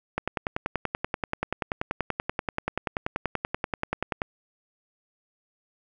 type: click train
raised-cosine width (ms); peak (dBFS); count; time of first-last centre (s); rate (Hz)
0.5; -11; 43; 0.18-4.218; 10.4
effects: none